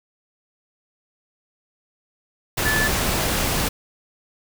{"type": "tone in noise", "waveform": "sine", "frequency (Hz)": 1738, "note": "A6", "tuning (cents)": -22, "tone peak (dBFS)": -20, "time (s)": [2.65, 2.88], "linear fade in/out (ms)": 10, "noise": "pink", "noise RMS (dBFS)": -22, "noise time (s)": [2.57, 3.69], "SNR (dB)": -1, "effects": []}